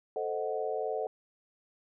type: chord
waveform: sine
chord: A diminished seventh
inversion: none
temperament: equal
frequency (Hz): 440 / 523.3 / 622.3 / 740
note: A4 / C5 / Eb5 / Gb5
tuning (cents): 0 / 0 / 0 / 0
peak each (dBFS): -34 / -37 / -37 / -37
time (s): 0.16-1.07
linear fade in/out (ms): 2
effects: none